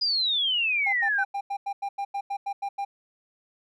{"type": "exponential sweep", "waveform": "sine", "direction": "down", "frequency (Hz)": [4978, 1500], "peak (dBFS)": -22, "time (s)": [0.01, 1.24], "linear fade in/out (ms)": 10}
{"type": "tone bursts", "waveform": "triangle", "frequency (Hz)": 799, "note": "G5", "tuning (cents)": 33, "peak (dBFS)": -25, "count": 13, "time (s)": [0.86, 2.85], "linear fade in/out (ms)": 10, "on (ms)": 70, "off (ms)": 90}
{"effects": []}